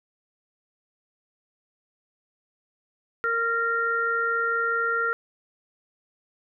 harmonic tone, 462.3 Hz, A#4, 14 cents flat, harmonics 1 / 3 / 4, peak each -30 / -23 / -32 dBFS, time 3.24-5.13 s, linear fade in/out 0 ms, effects none

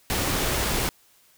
pink noise, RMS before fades -25 dBFS, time 0.1-0.89 s, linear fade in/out 0 ms, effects white hiss -59 dBFS RMS until 1.37 s

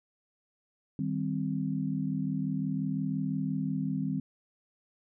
sine chord, C minor, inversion first, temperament equal, 155.56 / 196 / 261.6 Hz, Eb3 / G3 / C4, 0 / 0 / 0 cents, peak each -33 dBFS, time 0.99-4.2 s, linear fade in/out 2 ms, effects none

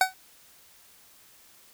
25% pulse tone with exponential decay, 753 Hz, F#5, 30 cents sharp, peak -11 dBFS, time 0.01-0.14 s, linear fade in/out 2 ms, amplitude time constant 27 ms, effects white hiss -56 dBFS RMS until 1.73 s

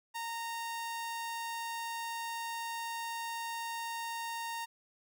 sawtooth tone, 924 Hz, A#5, 16 cents flat, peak -33 dBFS, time 0.14-4.66 s, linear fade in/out 20 ms, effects none

